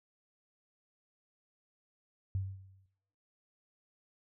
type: tone with exponential decay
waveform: sine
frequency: 96.1 Hz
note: G2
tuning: 34 cents flat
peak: -29 dBFS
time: 2.35-2.86 s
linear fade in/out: 0 ms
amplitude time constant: 110 ms
effects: noise-tail reverb RT60 0.8 s tail -18 dB re dry